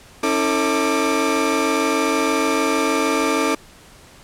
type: tone cluster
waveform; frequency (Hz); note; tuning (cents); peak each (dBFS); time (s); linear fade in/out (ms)
30% pulse; 273.3 / 319.8 / 445.9 / 1183; C#4 / D#4 / A4 / D6; -24 / +48 / +23 / +12; -20; 0.23-3.55; 5
effects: pink hiss -46 dBFS RMS until 4.23 s + low-pass 11000 Hz 12 dB/octave

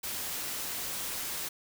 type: noise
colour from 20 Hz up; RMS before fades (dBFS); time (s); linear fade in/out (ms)
white; -36; 0.03-1.49; 10
effects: none

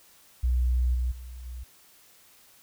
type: tone with level steps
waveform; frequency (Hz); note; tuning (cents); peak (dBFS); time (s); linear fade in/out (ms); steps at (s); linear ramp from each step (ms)
sine; 61.74; B1; 0; -21 / -24 / -38 / -35; 0.43-1.64; 10; 0.94 / 1.11 / 1.45; 10
effects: white hiss -57 dBFS RMS until 2.62 s

